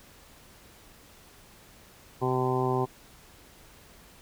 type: harmonic tone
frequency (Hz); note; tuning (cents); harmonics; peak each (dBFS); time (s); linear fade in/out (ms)
128.1; C3; -36; 1 / 2 / 3 / 4 / 5 / 6 / 7 / 8; -30 / -34 / -28 / -39 / -39 / -33 / -35 / -34; 2.21-2.86; 20
effects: pink hiss -54 dBFS RMS until 4.21 s